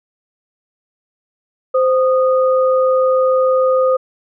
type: tone pair together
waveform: sine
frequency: 519 / 1234.4 Hz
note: C5 / D#6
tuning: -14 / -14 cents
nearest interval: octave + minor third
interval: 1500 cents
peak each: -11 / -19 dBFS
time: 1.74-3.97 s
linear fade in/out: 10 ms
effects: none